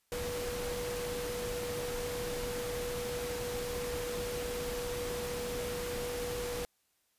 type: tone in noise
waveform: sine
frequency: 486.7 Hz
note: B4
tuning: 25 cents flat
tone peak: -36 dBFS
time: 0.12-6.65 s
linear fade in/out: 0 ms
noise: pink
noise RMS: -40 dBFS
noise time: 0.12-6.65 s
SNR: +1 dB
effects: white hiss -75 dBFS RMS until 7.18 s + resampled to 32000 Hz